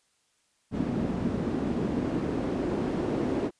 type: noise with band-pass filter sweep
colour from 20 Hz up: pink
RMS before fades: -29 dBFS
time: 0.71-3.51 s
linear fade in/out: 50 ms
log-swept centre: 220 to 330 Hz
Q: 1.8
effects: white hiss -70 dBFS RMS until 3.59 s + resampled to 22050 Hz